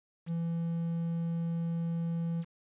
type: tone with quantisation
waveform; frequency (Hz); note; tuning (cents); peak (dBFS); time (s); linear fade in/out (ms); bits
triangle; 167.4; E3; +27; -28; 0.26-2.45; 50; 9
effects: resampled to 8000 Hz